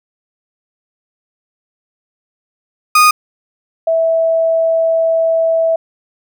35% pulse / sine tone pair in turn, 1236 / 654.7 Hz, D#6 / E5, -12 / -12 cents, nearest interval major seventh, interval 1100 cents, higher first, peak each -4 / -10 dBFS, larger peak first, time 2.95-3.11 / 3.87-5.76 s, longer second, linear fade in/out 5 ms, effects none

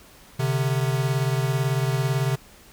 square beating tone pair, 130.81 / 148.81 Hz, C3 / D3, 0 / +23 cents, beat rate 18 Hz, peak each -23 / -27 dBFS, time 0.39-2.36 s, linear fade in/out 10 ms, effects pink hiss -50 dBFS RMS until 2.72 s

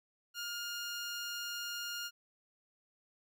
15% pulse tone, 1415 Hz, F6, 22 cents sharp, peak -32 dBFS, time 0.34-2.11 s, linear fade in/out 50 ms, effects none

